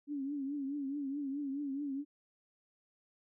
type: tone with vibrato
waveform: sine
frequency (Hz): 280.4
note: C#4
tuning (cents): +20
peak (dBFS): -35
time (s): 0.07-2.05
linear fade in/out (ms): 50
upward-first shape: triangle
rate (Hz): 4.7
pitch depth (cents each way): 100
effects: none